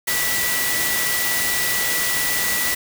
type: tone in noise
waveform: sine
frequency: 1958 Hz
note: B6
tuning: 15 cents flat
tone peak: -24 dBFS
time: 0.07-2.75 s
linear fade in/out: 10 ms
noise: white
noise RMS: -22 dBFS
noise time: 0.07-2.75 s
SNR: -5 dB
effects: none